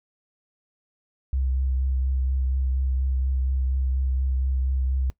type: tone with vibrato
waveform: sine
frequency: 65.41 Hz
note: C2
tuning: in tune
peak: -21 dBFS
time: 1.33-5.1 s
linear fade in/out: 0 ms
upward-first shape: triangle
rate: 4.2 Hz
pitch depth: 26 cents each way
effects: noise-tail reverb RT60 0.1 s tail -20 dB re dry